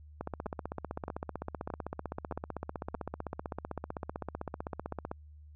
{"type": "two click trains", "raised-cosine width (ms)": 1, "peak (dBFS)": [-22, -23], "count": [78, 5], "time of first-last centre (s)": [[0.21, 5.114], [0.46, 2.944]], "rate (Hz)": [15.7, 1.61], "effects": ["added 75 Hz sine -50 dBFS peak until 5.55 s"]}